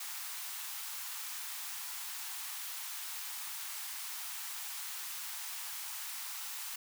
white high-pass noise, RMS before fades -42 dBFS, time 0-6.76 s, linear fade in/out 5 ms, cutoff 780 Hz, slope 48 dB/octave, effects none

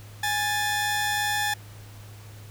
sawtooth tone pair together, 828.7 / 1760 Hz, G#5 / A6, -4 / 0 cents, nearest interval octave + minor second, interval 1304 cents, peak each -23 dBFS, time 0.23-1.54 s, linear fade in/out 5 ms, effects added 104 Hz sine -42 dBFS peak until 2.5 s + pink hiss -50 dBFS RMS until 2.5 s

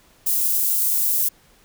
white high-pass noise, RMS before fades -20 dBFS, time 0.26-1.29 s, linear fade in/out 10 ms, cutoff 11000 Hz, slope 12 dB/octave, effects pink hiss -55 dBFS RMS until 1.64 s

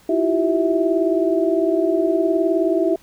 sine tone cluster, 324 / 343.4 / 382.1 / 654 Hz, E4 / F4 / G4 / E5, -30 / -29 / -44 / -14 cents, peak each -21 dBFS, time 0.09-2.96 s, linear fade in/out 5 ms, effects pink hiss -52 dBFS RMS until 3.02 s

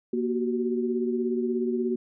sine tone cluster, 236.4 / 370.3 / 387 Hz, A#3 / F#4 / G4, +24 / +1 / -22 cents, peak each -27 / -27 / -35 dBFS, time 0.13-1.96 s, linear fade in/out 5 ms, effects none

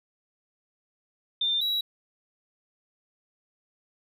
sine / triangle tone pair in turn, 3594 / 3885 Hz, A7 / B7, +36 / -29 cents, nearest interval minor second, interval 135 cents, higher second, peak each -23 dBFS, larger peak neither, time 1.41-1.61 / 1.61-1.81 s, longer neither, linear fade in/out 5 ms, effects none

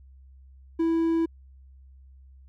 triangle tone, 329.1 Hz, E4, 3 cents flat, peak -19 dBFS, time 0.79-1.26 s, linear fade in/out 10 ms, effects added 66 Hz sine -48 dBFS peak until 2.48 s

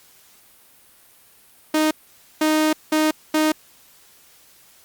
sawtooth tone bursts at uneven times, 310 Hz, D#4, 6 cents flat, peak -12 dBFS, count 4, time 1.74-1.91 / 2.41-2.73 / 2.92-3.11 / 3.34-3.52 s, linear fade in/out 5 ms, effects white hiss -52 dBFS RMS until 4.84 s + Opus 48 kbps

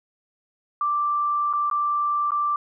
sine tone with dropouts, 1175 Hz, D6, 1 cent sharp, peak -20 dBFS, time 0.81-2.56 s, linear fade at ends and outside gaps 2 ms, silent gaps 1.529-1.535 / 1.7-1.712 / 2.307-2.318 s, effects none

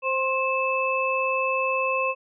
sine tone cluster, 525 / 1060 / 2621 Hz, C5 / C6 / E7, +6 / +22 / -11 cents, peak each -26 dBFS, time 0.02-2.15 s, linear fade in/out 50 ms, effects none

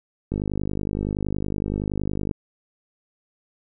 click train, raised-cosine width 3 ms, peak -13 dBFS, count 102, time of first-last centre 0.32-2.312 s, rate 50.7 Hz, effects none

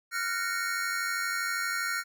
square chord, Gb major seventh, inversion third, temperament just, 1387.5 / 1480 / 1850 / 2220 Hz, F6 / Gb6 / Bb6 / Db7, -12 / 0 / -14 / +2 cents, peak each -33 / -36 / -36 / -38 dBFS, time 0.11-2.04 s, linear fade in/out 50 ms, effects none

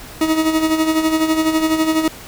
40% pulse tone with tremolo, 317.2 Hz, D#4, 33 cents sharp, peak -11 dBFS, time 0.21-2.08 s, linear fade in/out 2 ms, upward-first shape sine, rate 12 Hz, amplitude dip 60%, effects pink hiss -36 dBFS RMS until 2.27 s

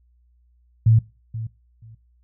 sine tone with echo, 112 Hz, A2, 31 cents sharp, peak -11 dBFS, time 0.86-0.99 s, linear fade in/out 5 ms, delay 480 ms, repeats 2, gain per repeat -15 dB, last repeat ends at 1.95 s, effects noise-tail reverb RT60 0.3 s tail -21 dB re dry + added 60 Hz sine -56 dBFS peak until 2.23 s

